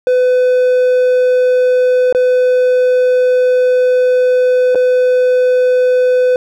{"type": "tone with dropouts", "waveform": "triangle", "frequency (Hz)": 503, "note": "B4", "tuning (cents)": 32, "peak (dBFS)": -6, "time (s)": [0.07, 6.36], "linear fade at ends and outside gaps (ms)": 1, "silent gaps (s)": [[2.126, 2.148], [4.748, 4.755]], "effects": []}